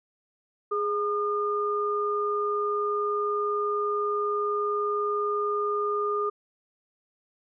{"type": "tone pair together", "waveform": "sine", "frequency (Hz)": [415.3, 1214.7], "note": ["G#4", "D#6"], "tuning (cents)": [0, -42], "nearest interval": "octave + perfect fifth", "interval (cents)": 1858, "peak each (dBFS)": -27, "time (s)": [0.71, 6.3], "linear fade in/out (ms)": 10, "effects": []}